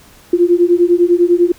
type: beating tone pair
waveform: sine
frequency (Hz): 344.4 / 354.4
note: F4 / F4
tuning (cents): -24 / +25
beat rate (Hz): 10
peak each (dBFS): -11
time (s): 0.33-1.52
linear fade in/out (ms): 5
effects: pink hiss -44 dBFS RMS until 1.58 s